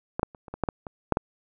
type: clicks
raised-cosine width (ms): 1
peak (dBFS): -13 / -7 / -30 / -28 / -20 / -10 / -12 / -22 / -6 / -9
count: 10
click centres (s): 0.195 / 0.231 / 0.348 / 0.482 / 0.54 / 0.637 / 0.688 / 0.868 / 1.123 / 1.171
effects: none